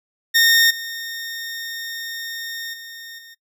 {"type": "tone with level steps", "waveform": "20% pulse", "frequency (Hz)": 1837, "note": "A#6", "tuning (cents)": -26, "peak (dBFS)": [-7, -23, -30, -36], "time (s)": [0.34, 3.35], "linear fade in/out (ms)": 20, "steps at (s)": [0.7, 2.73, 3.18], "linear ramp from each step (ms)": 10, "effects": ["noise-tail reverb RT60 0.1 s tail -19 dB re dry"]}